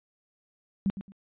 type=tone with echo; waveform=sine; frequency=196 Hz; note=G3; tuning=in tune; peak=-22 dBFS; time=0.86-0.9 s; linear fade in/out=0 ms; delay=110 ms; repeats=2; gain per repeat=-12 dB; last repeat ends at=1.12 s; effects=resampled to 8000 Hz